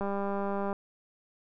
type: click train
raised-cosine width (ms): 1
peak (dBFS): -20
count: 144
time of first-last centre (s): 0.01-0.729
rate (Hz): 199
effects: none